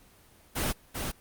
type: noise with echo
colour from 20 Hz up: pink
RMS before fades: -29 dBFS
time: 0.55-0.73 s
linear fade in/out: 20 ms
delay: 390 ms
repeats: 1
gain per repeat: -4 dB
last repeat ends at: 1.12 s
effects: pink hiss -58 dBFS RMS until 1.2 s + Opus 24 kbps